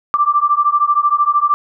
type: beating tone pair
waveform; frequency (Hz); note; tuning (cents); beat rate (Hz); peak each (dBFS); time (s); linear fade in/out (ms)
sine; 1170 / 1183; D6 / D6; -7 / +12; 13; -14; 0.14-1.54; 0
effects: none